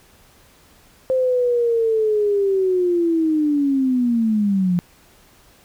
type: linear sweep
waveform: sine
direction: down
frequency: 523.3 to 172.8 Hz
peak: -15 dBFS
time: 1.1-4.79 s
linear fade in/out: 0 ms
effects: pink hiss -52 dBFS RMS until 5.64 s